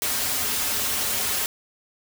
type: noise with comb filter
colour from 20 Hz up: white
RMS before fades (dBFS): -25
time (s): 0.02-1.46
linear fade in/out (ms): 0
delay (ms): 6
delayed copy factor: -0.65
effects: none